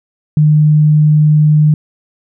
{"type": "tone", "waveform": "sine", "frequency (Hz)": 151.8, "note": "D#3", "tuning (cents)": -42, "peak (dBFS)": -5, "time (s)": [0.37, 1.74], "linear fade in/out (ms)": 2, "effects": []}